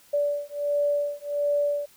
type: beating tone pair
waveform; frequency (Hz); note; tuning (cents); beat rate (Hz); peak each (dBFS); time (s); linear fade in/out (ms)
sine; 579 / 580.4; D5 / D5; -25 / -21; 1.4; -26; 0.13-1.86; 10
effects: white hiss -56 dBFS RMS until 1.96 s